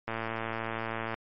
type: click train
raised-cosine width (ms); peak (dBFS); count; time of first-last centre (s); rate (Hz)
0.5; -18; 121; 0.08-1.142; 113
effects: MP3 32 kbps